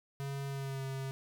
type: tone with pitch glide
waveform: square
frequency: 138.59 to 134.49 Hz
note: C#3 to C3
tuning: 0 to +48 cents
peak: -37 dBFS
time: 0.2-1.11 s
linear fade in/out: 0 ms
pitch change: -52 cents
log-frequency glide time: 0.47-0.82 s
effects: none